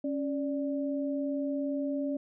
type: tone pair together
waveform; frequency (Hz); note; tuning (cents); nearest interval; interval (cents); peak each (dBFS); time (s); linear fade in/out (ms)
sine; 276.6 / 586; C#4 / D5; -4 / -4; octave + minor second; 1300; -30 / -35; 0.04-2.17; 5
effects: none